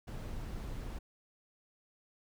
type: noise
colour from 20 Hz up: brown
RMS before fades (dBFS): -41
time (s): 0.07-0.99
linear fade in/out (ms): 10
effects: none